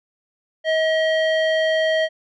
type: tone with low-pass filter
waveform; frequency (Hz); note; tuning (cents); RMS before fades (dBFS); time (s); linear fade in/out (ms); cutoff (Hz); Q
square; 636; D#5; +38; -19; 0.64-2.09; 50; 2800; 2
effects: none